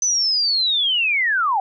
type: linear sweep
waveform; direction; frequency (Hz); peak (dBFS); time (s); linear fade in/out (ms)
sine; down; 6110 to 742; -16; 0.02-1.6; 2
effects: none